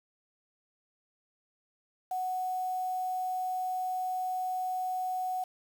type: tone with quantisation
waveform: sine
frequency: 740 Hz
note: F#5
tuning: in tune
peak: -30 dBFS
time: 2.11-5.44 s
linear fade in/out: 5 ms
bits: 8
effects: none